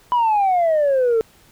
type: exponential sweep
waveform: sine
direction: down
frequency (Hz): 999 to 440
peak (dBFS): -12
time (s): 0.12-1.21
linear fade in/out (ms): 0
effects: tanh soft clip ceiling -12 dBFS + pink hiss -52 dBFS RMS until 1.51 s